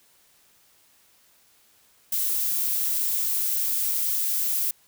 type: noise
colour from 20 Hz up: violet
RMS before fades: -25 dBFS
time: 2.12-4.71 s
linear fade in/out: 5 ms
effects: white hiss -60 dBFS RMS until 4.87 s